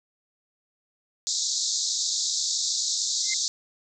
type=band-pass noise; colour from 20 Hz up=white; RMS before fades=-27 dBFS; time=1.27-3.48 s; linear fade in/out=0 ms; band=3700 to 7400 Hz; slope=96 dB/octave
type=tone with exponential growth; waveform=sine; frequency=2083 Hz; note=C7; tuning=8 cents flat; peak=-25 dBFS; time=3.22-3.34 s; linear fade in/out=5 ms; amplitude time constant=24 ms
effects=none